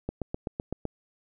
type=click train; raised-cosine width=2 ms; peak=-17 dBFS; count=7; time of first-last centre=0.09-0.853 s; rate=7.86 Hz; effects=none